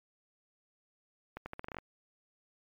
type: accelerating click train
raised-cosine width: 0.5 ms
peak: -25 dBFS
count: 10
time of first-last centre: 1.37-1.786 s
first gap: 90 ms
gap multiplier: 0.82
effects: MP3 96 kbps